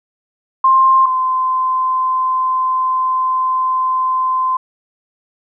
sine tone pair in turn, 1055 / 1033.9 Hz, C6 / C6, +14 / -21 cents, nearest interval unison, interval 35 cents, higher first, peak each -7 / -13 dBFS, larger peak first, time 0.64-1.06 / 1.06-4.57 s, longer second, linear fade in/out 5 ms, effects none

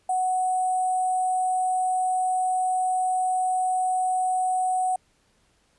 sine tone with sample-and-hold, 740 Hz, F#5, in tune, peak -21 dBFS, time 0.09-4.96 s, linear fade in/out 5 ms, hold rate 8820 Hz, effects pink hiss -65 dBFS RMS until 5.78 s + resampled to 24000 Hz

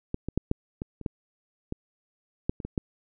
clicks, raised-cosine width 3 ms, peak -15 / -18 / -11 / -11 / -19 / -27 / -15 / -18 / -11 / -24 / -21 / -13 dBFS, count 12, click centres 0.144 / 0.286 / 0.376 / 0.514 / 0.819 / 1.013 / 1.062 / 1.724 / 2.495 / 2.602 / 2.65 / 2.778 s, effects none

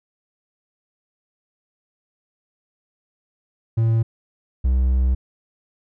triangle tone pair in turn, 113.4 / 63.9 Hz, A#2 / C2, -47 / -40 cents, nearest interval minor seventh, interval 993 cents, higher first, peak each -13 dBFS, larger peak neither, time 3.77-4.03 / 4.64-5.15 s, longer second, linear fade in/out 10 ms, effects none

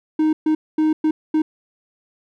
triangle tone bursts at uneven times, 311.1 Hz, D#4, in tune, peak -12 dBFS, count 5, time 0.19-0.33 / 0.46-0.55 / 0.78-0.93 / 1.04-1.11 / 1.34-1.42 s, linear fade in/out 5 ms, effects none

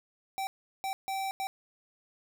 square tone bursts at uneven times, 775 Hz, G5, 20 cents flat, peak -32 dBFS, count 4, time 0.38-0.47 / 0.84-0.93 / 1.08-1.31 / 1.4-1.47 s, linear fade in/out 0 ms, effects none

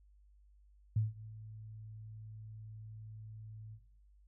sine tone with ADSR envelope, 108.8 Hz, A2, 19 cents flat, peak -27 dBFS, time 0.96-3.81 s, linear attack 4 ms, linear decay 170 ms, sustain -19 dB, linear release 76 ms, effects noise-tail reverb RT60 0.7 s tail -18 dB re dry + added 50 Hz sine -61 dBFS peak until 4.27 s

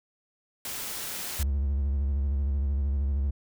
white noise, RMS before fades -35 dBFS, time 0.65-1.43 s, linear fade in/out 2 ms
triangle tone with vibrato, 69.5 Hz, C#2, 5 cents sharp, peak -22 dBFS, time 1.39-3.31 s, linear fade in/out 10 ms, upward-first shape square, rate 13 Hz, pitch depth 65 cents each way
effects none

